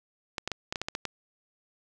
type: clicks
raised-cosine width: 0.2 ms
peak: -14 dBFS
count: 9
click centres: 0.382 / 0.476 / 0.517 / 0.725 / 0.758 / 0.816 / 0.885 / 0.951 / 1.053 s
effects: none